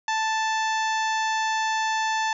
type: harmonic tone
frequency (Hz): 880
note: A5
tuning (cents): 0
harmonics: 1 / 2 / 3 / 4 / 5 / 6 / 7 / 8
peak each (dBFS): -24 / -28 / -35 / -36 / -39 / -41 / -38 / -44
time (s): 0.08-2.33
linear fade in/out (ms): 2
effects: none